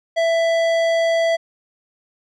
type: tone with tanh clipping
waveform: sine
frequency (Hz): 663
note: E5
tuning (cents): +10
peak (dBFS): -17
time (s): 0.16-1.37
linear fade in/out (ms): 20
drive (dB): 15
effects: none